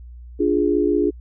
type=chord; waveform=sine; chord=D diminished; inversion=none; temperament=equal; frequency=293.7 / 349.2 / 415.3 Hz; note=D4 / F4 / Ab4; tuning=0 / 0 / 0 cents; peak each=-20 dBFS; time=0.39-1.11 s; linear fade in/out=20 ms; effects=added 60 Hz sine -36 dBFS peak until 1.2 s